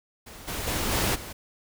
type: noise with level steps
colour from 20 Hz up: pink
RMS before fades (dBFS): -44 / -32 / -28 / -25 / -39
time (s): 0.26-1.33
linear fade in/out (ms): 10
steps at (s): 0.47 / 0.66 / 0.91 / 1.14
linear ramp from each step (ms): 20
effects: none

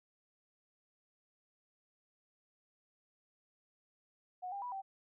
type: tone with pitch steps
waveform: sine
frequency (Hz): 731 / 799 / 982 / 776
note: F#5 / G5 / B5 / G5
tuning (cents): -21 / +33 / -10 / -18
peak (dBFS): -39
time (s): 4.42-4.82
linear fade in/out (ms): 20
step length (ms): 100
effects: none

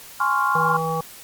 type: chord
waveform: sine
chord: Db major seventh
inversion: second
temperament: equal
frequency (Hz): 830.6 / 1046.5 / 1108.7 / 1396.9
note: Ab5 / C6 / Db6 / F6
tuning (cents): 0 / 0 / 0 / 0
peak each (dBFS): -26 / -22 / -23 / -23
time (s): 0.2-0.77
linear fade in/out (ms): 5
type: harmonic tone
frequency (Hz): 161.9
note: E3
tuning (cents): -31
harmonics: 1 / 3 / 5 / 7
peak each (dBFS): -27 / -27 / -27 / -27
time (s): 0.55-1.01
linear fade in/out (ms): 5
effects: white hiss -42 dBFS RMS until 1.23 s + Opus 48 kbps

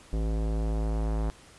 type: tone with low-pass filter sweep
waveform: square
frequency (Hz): 54.3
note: A1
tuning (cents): -22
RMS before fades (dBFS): -28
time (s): 0.13-1.3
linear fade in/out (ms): 0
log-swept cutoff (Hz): 490 to 960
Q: 1.1
effects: pink hiss -53 dBFS RMS until 1.58 s + resampled to 24000 Hz

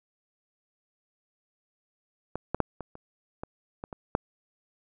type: clicks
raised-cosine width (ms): 1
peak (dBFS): -17 / -13 / -8 / -22 / -30 / -21 / -22 / -24 / -9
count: 9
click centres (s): 2.356 / 2.546 / 2.603 / 2.807 / 2.954 / 3.435 / 3.839 / 3.928 / 4.151
effects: none

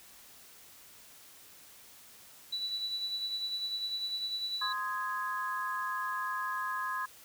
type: tone with tremolo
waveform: sine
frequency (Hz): 3951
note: B7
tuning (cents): 0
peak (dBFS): -31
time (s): 2.52-4.73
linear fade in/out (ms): 10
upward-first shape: sine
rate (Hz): 10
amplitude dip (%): 45
type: chord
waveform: sine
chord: Ab major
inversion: first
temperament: just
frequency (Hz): 1038.3 / 1245.9 / 1661.2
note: C6 / Eb6 / Ab6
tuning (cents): -14 / +2 / 0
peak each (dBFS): -35 / -39 / -37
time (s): 4.61-7.06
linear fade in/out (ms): 10
effects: white hiss -55 dBFS RMS until 7.24 s

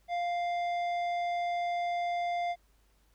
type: tone with tanh clipping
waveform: sine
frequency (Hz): 698.5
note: F5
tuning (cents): 0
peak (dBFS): -31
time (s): 0.08-2.56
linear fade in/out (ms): 50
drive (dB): 11
effects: added 50 Hz sine -65 dBFS peak until 3.14 s + pink hiss -71 dBFS RMS until 3.14 s

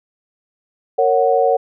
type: chord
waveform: sine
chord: F# major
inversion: first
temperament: just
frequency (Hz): 462.5 / 555 / 740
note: A#4 / C#5 / F#5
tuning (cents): -14 / +2 / 0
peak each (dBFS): -16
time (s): 0.98-1.57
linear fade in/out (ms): 10
effects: none

